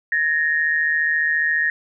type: tone pair together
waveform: sine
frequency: 1701.5 / 1856 Hz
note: G#6 / A#6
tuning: +41 / -8 cents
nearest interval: major second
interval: 151 cents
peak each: -22 / -18 dBFS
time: 0.12-1.7 s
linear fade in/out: 2 ms
effects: none